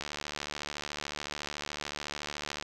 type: click train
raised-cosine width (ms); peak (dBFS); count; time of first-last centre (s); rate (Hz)
0.2; -18; 194; 0.01-2.625; 73.8
effects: none